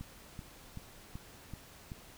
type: click train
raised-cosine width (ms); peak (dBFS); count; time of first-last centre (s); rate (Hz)
5; -30; 6; 0.01-1.918; 2.62
effects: pink hiss -55 dBFS RMS until 2.17 s